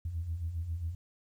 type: beating tone pair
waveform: sine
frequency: 77.78 / 85.18 Hz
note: D#2 / F2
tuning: 0 / -43 cents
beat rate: 7.4 Hz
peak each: -40 / -33 dBFS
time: 0.05-0.95 s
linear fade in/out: 5 ms
effects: tanh soft clip ceiling -26 dBFS + 11-bit